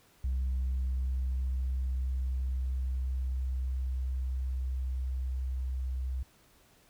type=tone with level ramp; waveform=sine; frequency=64.5 Hz; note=C2; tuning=24 cents flat; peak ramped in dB=-26 to -30 dBFS; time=0.24-6.23 s; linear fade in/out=5 ms; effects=tanh soft clip ceiling -26 dBFS + pink hiss -63 dBFS RMS until 6.89 s